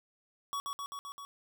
square tone with echo, 1124 Hz, C#6, 24 cents sharp, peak -34 dBFS, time 0.53-0.6 s, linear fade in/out 0 ms, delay 130 ms, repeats 5, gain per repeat -2 dB, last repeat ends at 1.25 s, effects none

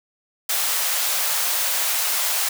white high-pass noise, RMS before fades -22 dBFS, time 0.49-2.49 s, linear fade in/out 5 ms, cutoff 550 Hz, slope 24 dB/octave, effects none

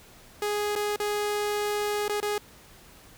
sawtooth tone with dropouts, 415.3 Hz, G#4, in tune, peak -22 dBFS, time 0.42-2.38 s, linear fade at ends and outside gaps 2 ms, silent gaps 0.754-0.76 / 0.961-1 / 2.081-2.095 / 2.202-2.227 s, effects pink hiss -52 dBFS RMS until 3.17 s

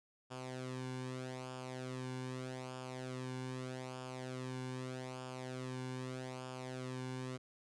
sawtooth tone with flanger, 128.3 Hz, C3, 34 cents flat, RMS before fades -44 dBFS, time 0.3-7.38 s, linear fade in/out 20 ms, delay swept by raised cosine 0.49 to 1.59 ms, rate 0.81 Hz, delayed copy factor -0.65, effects resampled to 22050 Hz

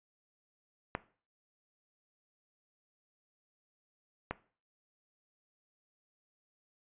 clicks, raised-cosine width 0.5 ms, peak -17 / -19 dBFS, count 2, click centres 0.951 / 4.31 s, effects noise-tail reverb RT60 0.4 s tail -17 dB re dry + resampled to 8000 Hz

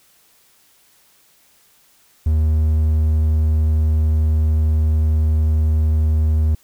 triangle tone, 77.78 Hz, D#2, in tune, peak -11 dBFS, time 2.26-6.55 s, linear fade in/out 5 ms, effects white hiss -55 dBFS RMS until 6.63 s

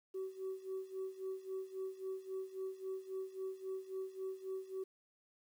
sine tone with tremolo, 380 Hz, F#4, 46 cents sharp, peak -36 dBFS, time 0.14-4.84 s, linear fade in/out 10 ms, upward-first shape sine, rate 3.7 Hz, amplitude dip 85%, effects tanh soft clip ceiling -36 dBFS + 11-bit

